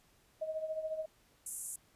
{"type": "tone with tremolo", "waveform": "sine", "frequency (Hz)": 630, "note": "D#5", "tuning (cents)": 21, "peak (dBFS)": -32, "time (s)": [0.41, 1.06], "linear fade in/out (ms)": 10, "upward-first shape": "triangle", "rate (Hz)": 14, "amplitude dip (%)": 75}
{"type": "band-pass noise", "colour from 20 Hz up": "white", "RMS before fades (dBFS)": -43, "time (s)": [1.46, 1.76], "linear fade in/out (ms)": 5, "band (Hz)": [7300, 11000], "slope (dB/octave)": 48}
{"effects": ["pink hiss -68 dBFS RMS until 1.95 s", "resampled to 32000 Hz"]}